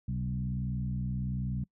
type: tone with frequency modulation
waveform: sine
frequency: 130.9 Hz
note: C3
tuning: 1 cent sharp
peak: -30 dBFS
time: 0.08-1.64 s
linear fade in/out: 5 ms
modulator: 61.2 Hz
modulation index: 1.1
effects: noise-tail reverb RT60 0.1 s tail -25 dB re dry